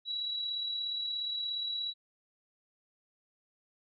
sine tone with amplitude modulation, 3907 Hz, B7, 19 cents flat, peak -31 dBFS, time 0.05-1.94 s, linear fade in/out 50 ms, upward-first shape sine, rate 37 Hz, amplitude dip 35%, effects none

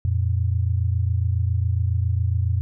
sine tone pair together, 87.31 / 114.58 Hz, F2 / A#2, 0 / -29 cents, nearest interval perfect fourth, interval 471 cents, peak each -20 / -23 dBFS, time 0.05-2.61 s, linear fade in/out 0 ms, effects none

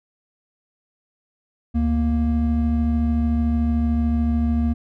triangle tone pair together, 73.42 / 233.8 Hz, D2 / A#3, 0 / +5 cents, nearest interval octave + minor sixth, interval 2005 cents, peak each -18 dBFS, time 1.74-4.74 s, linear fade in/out 20 ms, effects none

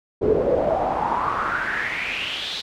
brown noise with band-pass filter sweep, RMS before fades -23 dBFS, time 0.21-2.62 s, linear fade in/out 20 ms, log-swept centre 400 to 4000 Hz, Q 5.7, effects none

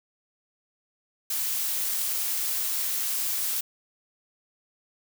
blue noise, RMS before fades -28 dBFS, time 1.3-3.61 s, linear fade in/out 5 ms, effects none

